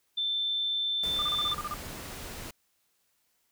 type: tone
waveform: sine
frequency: 3546 Hz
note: A7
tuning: 13 cents sharp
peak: -27 dBFS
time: 0.17-1.54 s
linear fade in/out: 10 ms
type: noise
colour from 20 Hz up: pink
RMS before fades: -41 dBFS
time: 1.03-2.51 s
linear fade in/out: 5 ms
type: tone bursts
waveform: sine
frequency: 1205 Hz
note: D6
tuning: 44 cents sharp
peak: -31 dBFS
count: 9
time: 1.19-1.74 s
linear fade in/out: 0 ms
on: 30 ms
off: 35 ms
effects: white hiss -73 dBFS RMS until 3.51 s